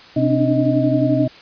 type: tone cluster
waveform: sine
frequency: 128.3 / 263.7 / 291.4 / 302.8 / 628 Hz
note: C3 / C4 / D4 / D#4 / D#5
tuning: -34 / +14 / -13 / -47 / +16 cents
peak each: -20 dBFS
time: 0.16-1.28 s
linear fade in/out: 10 ms
effects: white hiss -42 dBFS RMS until 1.41 s + resampled to 11025 Hz